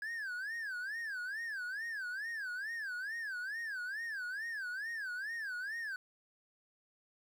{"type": "tone with vibrato", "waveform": "triangle", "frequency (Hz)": 1644, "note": "G#6", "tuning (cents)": -18, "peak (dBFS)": -36, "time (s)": [0.02, 5.96], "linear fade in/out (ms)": 2, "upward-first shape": "sine", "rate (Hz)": 2.3, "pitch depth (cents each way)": 220, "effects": ["11-bit"]}